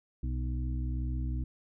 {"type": "harmonic tone with a mistuned harmonic", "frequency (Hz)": 62.1, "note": "B1", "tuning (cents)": 10, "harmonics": [1, 2, 4, 5], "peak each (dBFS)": [-31, -37, -43, -45], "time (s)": [0.23, 1.44], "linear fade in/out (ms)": 5, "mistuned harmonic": 4, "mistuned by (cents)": -28, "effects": []}